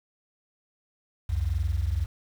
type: tone pair together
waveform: sine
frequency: 65.41 / 87.2 Hz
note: C2 / F2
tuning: 0 / -2 cents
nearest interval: perfect fourth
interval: 498 cents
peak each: -26 dBFS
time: 1.29-2.06 s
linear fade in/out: 10 ms
effects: tanh soft clip ceiling -17 dBFS + 8-bit